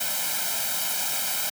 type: noise with comb filter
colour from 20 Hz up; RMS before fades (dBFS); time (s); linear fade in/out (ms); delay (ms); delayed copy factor
white; -27; 0-1.5; 10; 1.3; +0.95
effects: high-pass 200 Hz 12 dB/octave